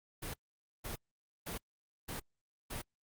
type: noise bursts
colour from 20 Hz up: pink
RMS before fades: -41 dBFS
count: 5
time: 0.22-2.82 s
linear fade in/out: 10 ms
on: 120 ms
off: 500 ms
effects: Opus 32 kbps